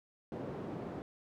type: band-pass noise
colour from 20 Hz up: white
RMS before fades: -42 dBFS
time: 0.32-1.02 s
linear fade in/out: 0 ms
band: 120 to 420 Hz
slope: 12 dB/octave
effects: none